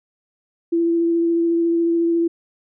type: tone with vibrato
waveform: sine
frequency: 336.3 Hz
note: E4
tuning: 35 cents sharp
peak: -15 dBFS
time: 0.72-2.28 s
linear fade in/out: 10 ms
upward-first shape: triangle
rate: 14 Hz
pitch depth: 14 cents each way
effects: none